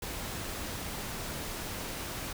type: noise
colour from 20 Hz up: pink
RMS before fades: -38 dBFS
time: 0.02-2.33 s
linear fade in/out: 5 ms
effects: none